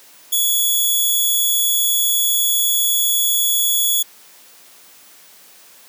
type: tone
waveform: 5% pulse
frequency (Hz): 3392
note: G#7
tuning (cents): +36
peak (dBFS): -7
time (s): 0.32-4.03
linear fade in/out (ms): 10
effects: white hiss -46 dBFS RMS until 5.88 s + high-pass 200 Hz 12 dB/octave